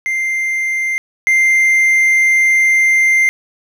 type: tone pair in turn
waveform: triangle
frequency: 2093 / 2093 Hz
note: C7 / C7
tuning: 0 / 0 cents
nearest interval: unison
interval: 0 cents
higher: neither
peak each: -13 / -7 dBFS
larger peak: second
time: 0.06-0.98 / 1.27-3.29 s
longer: second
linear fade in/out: 0 ms
effects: none